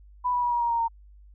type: tone with pitch steps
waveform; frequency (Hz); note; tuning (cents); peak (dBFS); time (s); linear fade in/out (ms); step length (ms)
sine; 990 / 978.1 / 966.3 / 954.6 / 943.1 / 931.7 / 920.5; B5 / B5 / B5 / A#5 / A#5 / A#5 / A#5; +4 / -17 / -38 / +41 / +20 / -1 / -22; -22; 0.24-0.884; 20; 92
effects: added 50 Hz sine -48 dBFS peak until 1.34 s